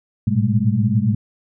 sine tone cluster, 106.8 / 114 / 124 / 198.7 / 215.5 Hz, G#2 / A#2 / B2 / G3 / A3, +49 / -38 / +7 / +24 / -36 cents, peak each -21 dBFS, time 0.27-1.15 s, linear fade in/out 5 ms, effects none

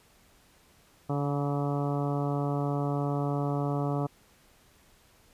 harmonic tone with a mistuned harmonic, 143.1 Hz, D3, 45 cents flat, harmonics 1 / 2 / 3 / 4 / 5 / 6 / 7 / 8 / 9, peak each -29 / -33 / -36 / -38 / -37 / -43 / -44 / -42 / -46 dBFS, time 1.09-4.07 s, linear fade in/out 10 ms, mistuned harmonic 7, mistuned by -39 cents, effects pink hiss -61 dBFS RMS until 5.33 s + resampled to 32000 Hz

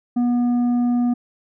sine tone with tanh clipping, 242.6 Hz, B3, 31 cents flat, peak -17 dBFS, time 0.16-1.14 s, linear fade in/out 10 ms, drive 6 dB, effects none

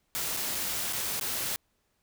white noise with dropouts, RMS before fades -32 dBFS, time 0.15-1.56 s, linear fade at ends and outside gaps 0 ms, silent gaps 0.366-0.371 / 0.548-0.552 / 0.926-0.932 / 1.197-1.211 s, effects pink hiss -74 dBFS RMS until 2.02 s

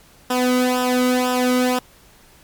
sawtooth tone with flanger, 250.9 Hz, B3, 28 cents sharp, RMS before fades -18 dBFS, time 0.3-1.79 s, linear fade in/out 5 ms, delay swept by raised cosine 0.46 to 1.19 ms, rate 2 Hz, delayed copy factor -0.8, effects pink hiss -50 dBFS RMS until 2.43 s + MP3 96 kbps

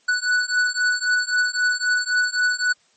square beating tone pair, 1480 / 1483.8 Hz, F#6 / F#6, 0 / +4 cents, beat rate 3.8 Hz, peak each -22 dBFS, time 0.08-2.73 s, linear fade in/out 10 ms, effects white hiss -60 dBFS RMS until 2.96 s + MP3 32 kbps

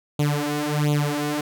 sawtooth tone with flanger, 147.7 Hz, D3, 10 cents sharp, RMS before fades -23 dBFS, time 0.19-1.41 s, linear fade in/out 5 ms, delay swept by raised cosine 0.28 to 4.08 ms, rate 1.4 Hz, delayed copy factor +1, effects none

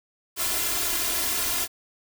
white noise with comb filter, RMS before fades -26 dBFS, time 0.36-1.68 s, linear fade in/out 50 ms, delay 2.9 ms, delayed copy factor +0.95, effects none

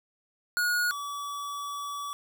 square tone pair in turn, 1447 / 1144.5 Hz, F#6 / D6, -39 / -45 cents, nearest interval major third, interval 406 cents, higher first, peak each -25 / -34 dBFS, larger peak first, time 0.57-0.91 / 0.91-2.13 s, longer second, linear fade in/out 0 ms, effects none

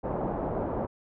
white low-pass noise, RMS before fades -31 dBFS, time 0.03-0.87 s, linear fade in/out 20 ms, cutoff 800 Hz, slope 24 dB/octave, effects none

